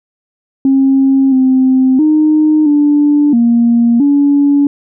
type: tone with pitch steps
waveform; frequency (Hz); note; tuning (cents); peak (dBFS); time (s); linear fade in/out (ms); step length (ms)
sine; 269.5 / 260.5 / 307.4 / 292.8 / 235 / 284.8; C#4 / C4 / D#4 / D4 / A#3 / C#4; -49 / -7 / -21 / -5 / +14 / +47; -5; 0.65-4.67; 2; 670
effects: tanh soft clip ceiling -1 dBFS